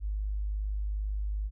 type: tone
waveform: sine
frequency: 51.2 Hz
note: G#1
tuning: 24 cents flat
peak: -29 dBFS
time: 0-1.51 s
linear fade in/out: 50 ms
effects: none